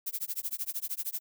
violet noise with tremolo, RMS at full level -32 dBFS, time 0.06-1.2 s, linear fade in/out 10 ms, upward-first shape sine, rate 13 Hz, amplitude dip 100%, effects none

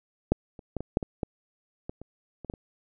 clicks, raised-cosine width 2 ms, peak -7 / -30 / -17 / -20 / -8 / -19 / -15 / -21 / -28 / -27 / -19 / -26 dBFS, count 12, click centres 0.32 / 0.592 / 0.767 / 0.806 / 0.971 / 1.028 / 1.232 / 1.895 / 2.016 / 2.447 / 2.499 / 2.538 s, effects none

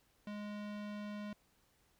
square tone with low-pass filter, 207.7 Hz, G#3, in tune, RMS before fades -44 dBFS, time 0.27-1.33 s, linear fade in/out 2 ms, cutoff 3500 Hz, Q 0.92, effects pink hiss -73 dBFS RMS until 1.99 s

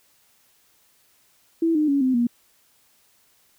sine tone with pitch steps, 329.6 / 304 / 280.4 / 258.6 / 238.5 Hz, E4 / D#4 / C#4 / C4 / A#3, 0 / -40 / +20 / -20 / +40 cents, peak -17 dBFS, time 1.62-2.27 s, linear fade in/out 5 ms, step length 130 ms, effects white hiss -61 dBFS RMS until 3.58 s

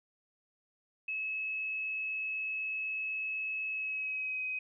sine tone with pitch glide, 2584 to 2521 Hz, E7 to D#7, -35 to +22 cents, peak -33 dBFS, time 1.08-4.59 s, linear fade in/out 5 ms, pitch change -43 cents, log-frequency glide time 3.7-4.44 s, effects none

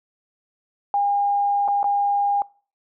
sine tone with dropouts, 809 Hz, G#5, 46 cents flat, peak -17 dBFS, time 0.94-2.42 s, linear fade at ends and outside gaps 1 ms, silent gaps 1.679-1.684 / 1.83-1.842 s, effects noise-tail reverb RT60 0.4 s tail -23 dB re dry

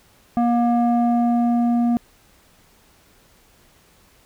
square tone with low-pass filter sweep, 237.8 Hz, A#3, 35 cents sharp, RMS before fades -18 dBFS, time 0.37-1.97 s, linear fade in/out 0 ms, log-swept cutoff 850 to 510 Hz, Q 2.2, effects pink hiss -55 dBFS RMS until 4.25 s

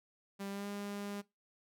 sawtooth tone with pitch glide, 198.1 to 202.7 Hz, G3 to G#3, +18 to -42 cents, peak -36 dBFS, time 0.39-1.22 s, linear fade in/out 20 ms, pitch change +40 cents, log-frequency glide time 0.5-0.67 s, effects noise-tail reverb RT60 0.2 s tail -20 dB re dry

